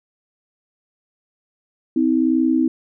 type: tone pair together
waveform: sine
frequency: 258.4 / 319.7 Hz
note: C4 / D#4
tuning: -21 / +47 cents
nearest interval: major third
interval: 368 cents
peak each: -17 dBFS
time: 1.96-2.68 s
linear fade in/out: 5 ms
effects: none